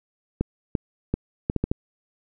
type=clicks; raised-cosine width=3 ms; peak=-9 dBFS; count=7; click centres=0.41 / 0.752 / 1.14 / 1.499 / 1.563 / 1.64 / 1.715 s; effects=none